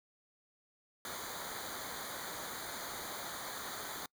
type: noise with comb filter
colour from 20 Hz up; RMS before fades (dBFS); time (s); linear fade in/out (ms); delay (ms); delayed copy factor
pink; -43; 1.05-4.06; 2; 0.37; -0.9
effects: noise-tail reverb RT60 0.1 s tail -26 dB re dry